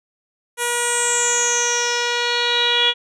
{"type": "tone with low-pass filter sweep", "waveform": "10% pulse", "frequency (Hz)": 480, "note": "B4", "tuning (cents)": -49, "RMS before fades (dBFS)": -19, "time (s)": [0.57, 2.94], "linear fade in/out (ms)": 50, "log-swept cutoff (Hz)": [10000, 3300], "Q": 9.6, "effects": []}